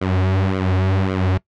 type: tone with flanger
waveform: sawtooth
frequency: 94.3 Hz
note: F#2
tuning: 33 cents sharp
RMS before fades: -18 dBFS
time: 0.01-1.38 s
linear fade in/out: 10 ms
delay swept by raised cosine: 1.1 to 6.8 ms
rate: 1.8 Hz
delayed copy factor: -1
effects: noise-tail reverb RT60 0.1 s tail -21 dB re dry + low-pass 3000 Hz 12 dB/octave